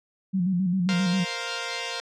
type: tone with vibrato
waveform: sine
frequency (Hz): 183.1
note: F#3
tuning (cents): -18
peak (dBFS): -21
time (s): 0.33-1.25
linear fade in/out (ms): 20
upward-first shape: square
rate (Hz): 7.5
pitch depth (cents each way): 70
type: chord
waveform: 5% pulse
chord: Bb suspended second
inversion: none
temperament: equal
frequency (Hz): 466.2 / 523.3 / 698.5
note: Bb4 / C5 / F5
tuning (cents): 0 / 0 / 0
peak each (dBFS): -21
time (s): 0.89-2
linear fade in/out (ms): 0
effects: low-pass 5000 Hz 12 dB/octave